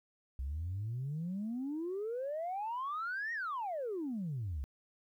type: exponential two-way sweep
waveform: sine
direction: up then down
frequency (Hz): 63.4 to 1900 to 63.4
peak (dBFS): -34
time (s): 0.39-4.64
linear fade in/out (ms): 0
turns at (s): 3.33
effects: tanh soft clip ceiling -32 dBFS + 12-bit